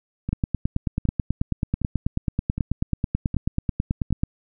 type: two click trains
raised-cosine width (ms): 5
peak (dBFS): -9 / -14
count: 37 / 6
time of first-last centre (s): 0.33-4.235 / 0.29-4.107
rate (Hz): 9.22 / 1.31
effects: none